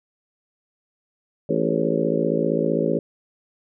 harmonic tone with a mistuned harmonic, 55.4 Hz, A1, 13 cents sharp, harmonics 3 / 4 / 5 / 6 / 7 / 8 / 9 / 10, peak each -27 / -27 / -27 / -27 / -27 / -27 / -27 / -27 dBFS, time 1.49-2.99 s, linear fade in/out 5 ms, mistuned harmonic 8, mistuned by -58 cents, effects none

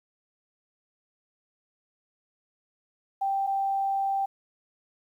sine tone pair in turn, 784 / 784 Hz, G5 / G5, 0 / 0 cents, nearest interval unison, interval 0 cents, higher neither, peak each -24 dBFS, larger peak neither, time 3.21-3.47 / 3.47-4.26 s, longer second, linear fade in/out 10 ms, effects 10-bit

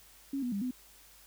sine tone with pitch steps, 275.3 / 245.1 / 200.1 / 252.3 Hz, C#4 / B3 / G3 / B3, -12 / -13 / +36 / +37 cents, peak -31 dBFS, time 0.33-0.71 s, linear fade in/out 5 ms, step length 95 ms, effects added 50 Hz sine -65 dBFS peak until 1.26 s + white hiss -58 dBFS RMS until 1.26 s

